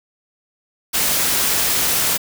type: noise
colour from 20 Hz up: white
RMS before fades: -18 dBFS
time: 0.93-2.18 s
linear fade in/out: 20 ms
effects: none